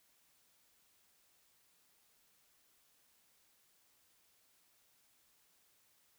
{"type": "silence", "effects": ["white hiss -72 dBFS RMS until 6.18 s"]}